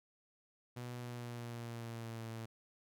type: tone with pitch glide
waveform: sawtooth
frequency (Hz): 122.2 to 113.36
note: B2 to A#2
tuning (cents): -18 to -48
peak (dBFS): -39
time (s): 0.76-2.46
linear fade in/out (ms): 10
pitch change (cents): -130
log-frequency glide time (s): 0.94-2.28
effects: none